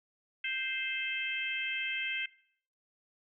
harmonic tone, 523.3 Hz, C5, in tune, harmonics 3 / 4 / 5 / 6, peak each -40 / -36 / -36 / -40 dBFS, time 0.44-2.26 s, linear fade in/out 5 ms, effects noise-tail reverb RT60 0.6 s tail -21 dB re dry

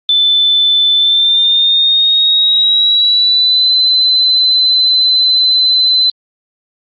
sine tone with pitch glide, 3520 to 4043 Hz, A7 to B7, 0 to +40 cents, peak -7 dBFS, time 0.09-6.1 s, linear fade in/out 2 ms, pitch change +240 cents, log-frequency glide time 0.96-3.71 s, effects Opus 32 kbps

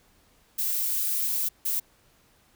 violet noise bursts at uneven times, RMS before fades -27 dBFS, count 2, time 0.58-1.49 / 1.65-1.8 s, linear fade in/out 10 ms, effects pink hiss -62 dBFS RMS until 2.55 s

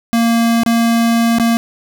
square tone with dropouts, 231.4 Hz, A#3, 13 cents flat, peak -11 dBFS, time 0.13-1.57 s, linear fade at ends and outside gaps 0 ms, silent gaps 0.634-0.662 / 1.385-1.398 s, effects none

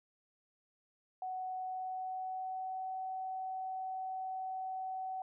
sine tone with pitch glide, 745 to 754.5 Hz, F#5 to F#5, +12 to +34 cents, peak -37 dBFS, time 1.22-5.22 s, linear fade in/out 2 ms, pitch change +22 cents, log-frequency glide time 1.59-2.91 s, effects none

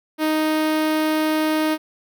sawtooth tone with notch filter, 311.1 Hz, D#4, in tune, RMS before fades -20 dBFS, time 0.18-1.78 s, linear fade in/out 50 ms, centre 7100 Hz, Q 1.3, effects none

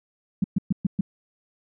sine tone bursts, 191.5 Hz, G3, 40 cents flat, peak -17 dBFS, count 5, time 0.42-1.01 s, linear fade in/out 5 ms, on 22 ms, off 120 ms, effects none

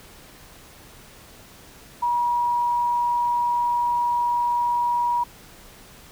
sine tone, 960 Hz, B5, 49 cents flat, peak -19 dBFS, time 2.02-5.24 s, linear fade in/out 10 ms, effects pink hiss -47 dBFS RMS until 6.11 s

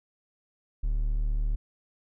triangle tone, 37.34 Hz, D1, 30 cents sharp, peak -22 dBFS, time 0.83-1.56 s, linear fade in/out 10 ms, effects none

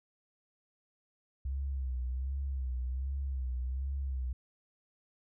sine tone with vibrato, 65.41 Hz, C2, in tune, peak -32 dBFS, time 1.45-4.33 s, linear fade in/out 5 ms, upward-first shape sine, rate 1.3 Hz, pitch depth 87 cents each way, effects none

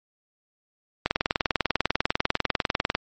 click train, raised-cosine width 0.3 ms, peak -5 dBFS, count 39, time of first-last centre 1.06-2.951 s, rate 20.1 Hz, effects MP3 32 kbps

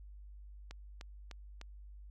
click train, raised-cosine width 0.2 ms, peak -30 dBFS, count 4, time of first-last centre 0.71-1.614 s, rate 3.32 Hz, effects added 50 Hz sine -49 dBFS peak until 2.1 s

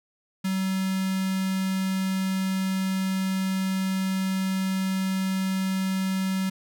square tone with notch filter, 190 Hz, F#3, 46 cents sharp, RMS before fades -26 dBFS, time 0.44-6.5 s, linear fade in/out 10 ms, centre 650 Hz, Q 0.82, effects none

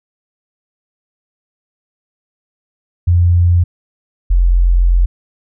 sine tone pair in turn, 87.3 / 43.85 Hz, F2 / F1, 0 / +8 cents, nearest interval octave, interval 1192 cents, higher first, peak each -7 dBFS, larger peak neither, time 3.07-3.64 / 4.3-5.06 s, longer second, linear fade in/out 10 ms, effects none

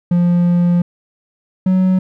triangle tone pair in turn, 174.8 / 186.16 Hz, F3 / F#3, +2 / +11 cents, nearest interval minor second, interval 109 cents, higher second, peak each -8 dBFS, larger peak neither, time 0.11-0.82 / 1.66-1.99 s, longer first, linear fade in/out 5 ms, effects none

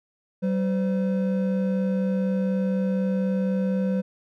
triangle tone pair together, 191.36 / 510 Hz, G3 / C5, -41 / -44 cents, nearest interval octave + perfect fourth, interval 1697 cents, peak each -20 / -27 dBFS, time 0.42-4.02 s, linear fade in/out 20 ms, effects none

